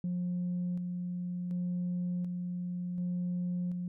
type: tone with tremolo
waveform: sine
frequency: 178 Hz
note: F3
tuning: 33 cents sharp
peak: -29 dBFS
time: 0.04-3.88 s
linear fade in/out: 2 ms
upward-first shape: square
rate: 0.68 Hz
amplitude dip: 35%
effects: tanh soft clip ceiling -28 dBFS